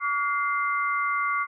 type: tone cluster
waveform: sine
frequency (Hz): 1142 / 1422 / 2083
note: D6 / F6 / C7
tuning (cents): -49 / +31 / -8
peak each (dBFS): -25 / -30 / -29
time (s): 0-1.47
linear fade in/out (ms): 50
effects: none